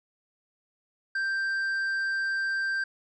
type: tone with tanh clipping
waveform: triangle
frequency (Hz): 1573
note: G6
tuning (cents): +6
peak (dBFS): -27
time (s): 1.15-2.84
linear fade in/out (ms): 5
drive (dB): 9
effects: none